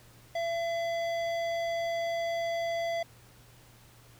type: tone with hard clipping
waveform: sine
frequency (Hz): 674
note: E5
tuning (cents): +38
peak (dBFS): -31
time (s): 0.35-3.03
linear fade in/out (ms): 5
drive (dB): 13
effects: added 118 Hz sine -58 dBFS peak until 4.19 s + pink hiss -58 dBFS RMS until 4.19 s

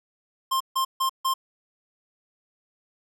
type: tone bursts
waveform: square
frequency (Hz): 1056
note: C6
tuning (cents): +16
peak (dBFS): -22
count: 4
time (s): 0.51-1.34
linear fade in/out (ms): 10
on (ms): 95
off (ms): 150
effects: none

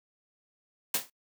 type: noise with exponential decay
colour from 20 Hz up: white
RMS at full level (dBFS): -23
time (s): 0.94-1.1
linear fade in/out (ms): 5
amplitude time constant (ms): 33
effects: noise-tail reverb RT60 0.1 s tail -24 dB re dry + high-pass 150 Hz 12 dB/octave

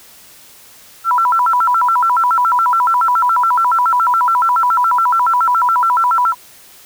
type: tone with vibrato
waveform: sine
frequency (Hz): 1152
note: D6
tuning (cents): -34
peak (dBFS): -10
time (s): 1.04-6.35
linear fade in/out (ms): 50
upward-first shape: square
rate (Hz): 7.1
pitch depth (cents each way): 270
effects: white hiss -42 dBFS RMS until 6.85 s

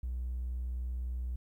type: tone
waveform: triangle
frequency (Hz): 61.74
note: B1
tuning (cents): 0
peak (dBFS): -30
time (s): 0.03-1.36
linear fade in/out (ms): 5
effects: tanh soft clip ceiling -30 dBFS + 12-bit

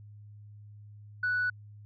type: tone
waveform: sine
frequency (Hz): 1480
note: F#6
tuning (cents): 0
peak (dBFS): -25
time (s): 1.23-1.5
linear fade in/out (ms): 5
effects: tanh soft clip ceiling -23 dBFS + added 104 Hz sine -47 dBFS peak until 1.85 s

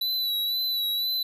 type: tone with vibrato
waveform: square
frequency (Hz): 3951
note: B7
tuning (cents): 0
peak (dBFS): -25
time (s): 0.01-1.23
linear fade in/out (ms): 5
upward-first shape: sine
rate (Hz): 2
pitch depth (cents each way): 37
effects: none

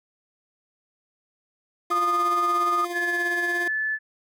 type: tone with tremolo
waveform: 25% pulse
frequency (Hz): 349.2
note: F4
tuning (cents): 0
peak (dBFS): -24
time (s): 1.9-3.68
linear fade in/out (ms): 5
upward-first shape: sine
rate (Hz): 17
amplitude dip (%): 45
type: tone with vibrato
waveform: sine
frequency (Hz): 1229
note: D#6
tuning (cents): -22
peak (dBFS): -20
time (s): 1.91-2.85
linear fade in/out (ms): 5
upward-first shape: triangle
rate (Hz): 12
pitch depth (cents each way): 11
type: tone with pitch glide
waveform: sine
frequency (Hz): 1723 to 1738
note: A6 to A6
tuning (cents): -37 to -22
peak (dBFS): -23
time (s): 2.92-3.99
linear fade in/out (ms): 50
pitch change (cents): +15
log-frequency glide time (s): 3.46-3.7
effects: none

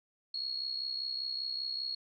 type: tone with amplitude modulation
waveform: sine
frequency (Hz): 4316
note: C#8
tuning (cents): -47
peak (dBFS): -31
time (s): 0.34-1.95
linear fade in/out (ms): 5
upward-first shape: sine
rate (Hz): 65.1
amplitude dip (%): 65
effects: none

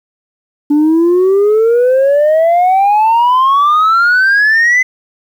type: exponential sweep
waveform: sine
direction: up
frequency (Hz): 289 to 2043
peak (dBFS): -4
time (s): 0.7-4.83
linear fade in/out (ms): 10
effects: tanh soft clip ceiling -5 dBFS + 7-bit

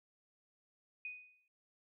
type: tone with exponential decay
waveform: sine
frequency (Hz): 2489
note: D#7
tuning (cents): 0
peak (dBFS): -39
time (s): 1.05-1.48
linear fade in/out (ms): 2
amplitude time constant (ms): 92
effects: none

